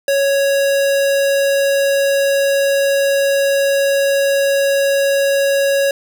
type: tone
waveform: square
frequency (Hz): 554.4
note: C#5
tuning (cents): 0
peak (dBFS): -13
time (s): 0.08-5.91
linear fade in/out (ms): 2
effects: none